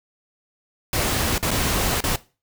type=noise with dropouts; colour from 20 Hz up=pink; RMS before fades=-22 dBFS; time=0.93-2.16 s; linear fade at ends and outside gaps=2 ms; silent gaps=1.381-1.427 / 1.507-1.513 / 2.006-2.039 s; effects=noise-tail reverb RT60 0.3 s tail -18 dB re dry